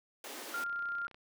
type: high-pass noise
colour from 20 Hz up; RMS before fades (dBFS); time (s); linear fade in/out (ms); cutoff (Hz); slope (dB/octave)
pink; -45; 0.24-0.64; 2; 250; 48
type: tone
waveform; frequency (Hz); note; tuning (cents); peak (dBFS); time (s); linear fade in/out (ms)
sine; 1396.9; F6; 0; -34; 0.54-1.07; 2
type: click train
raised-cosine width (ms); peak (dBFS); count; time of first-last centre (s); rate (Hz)
0.3; -38; 18; 0.6-1.145; 31.2
effects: none